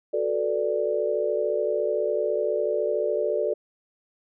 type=chord; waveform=sine; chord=B minor seventh; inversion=second; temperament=equal; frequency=370 / 440 / 493.9 / 587.3 Hz; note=F#4 / A4 / B4 / D5; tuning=0 / 0 / 0 / 0 cents; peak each=-30 / -26 / -32 / -26 dBFS; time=0.13-3.54 s; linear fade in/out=10 ms; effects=none